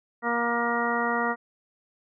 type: harmonic tone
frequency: 236.2 Hz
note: A#3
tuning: 23 cents sharp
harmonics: 1 / 2 / 3 / 4 / 5 / 6 / 8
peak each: -31 / -31 / -31 / -31 / -31 / -31 / -31 dBFS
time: 0.22-1.36 s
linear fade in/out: 50 ms
effects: none